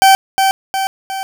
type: tone with echo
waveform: 40% pulse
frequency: 773 Hz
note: G5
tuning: 24 cents flat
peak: -4 dBFS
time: 0.02-0.15 s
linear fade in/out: 0 ms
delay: 360 ms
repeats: 3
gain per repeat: -5 dB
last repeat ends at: 1.23 s
effects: none